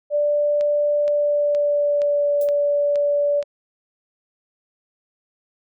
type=tone with pitch glide; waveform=sine; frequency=587.3 to 578.5 Hz; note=D5 to D5; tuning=0 to -26 cents; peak=-16 dBFS; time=0.1-3.44 s; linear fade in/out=50 ms; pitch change=-26 cents; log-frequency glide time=0.99-2.33 s
type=click train; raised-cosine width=0.2 ms; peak=-20 dBFS; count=7; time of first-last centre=0.61-3.427 s; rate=2.13 Hz
type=noise with exponential decay; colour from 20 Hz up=violet; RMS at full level=-34 dBFS; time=2.41-2.55 s; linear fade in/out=2 ms; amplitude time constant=29 ms
effects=none